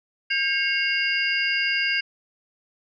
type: tone cluster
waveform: sine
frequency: 1605 / 2174 / 2787 / 4866 Hz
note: G6 / C#7 / F7 / D#8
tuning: +40 / -34 / -4 / -39 cents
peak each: -26 / -26 / -25 / -29 dBFS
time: 0.3-2.01 s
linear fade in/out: 10 ms
effects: none